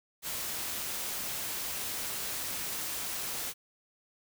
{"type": "noise", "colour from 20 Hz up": "white", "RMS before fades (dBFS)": -36, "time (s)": [0.22, 3.54], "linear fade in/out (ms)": 50, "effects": []}